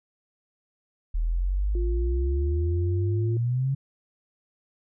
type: exponential sweep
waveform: sine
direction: up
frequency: 38.89 to 138.6 Hz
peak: -22 dBFS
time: 1.14-3.75 s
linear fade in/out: 10 ms
type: tone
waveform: sine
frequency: 349.4 Hz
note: F4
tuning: 1 cent sharp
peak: -31 dBFS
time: 1.75-3.37 s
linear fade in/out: 2 ms
effects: none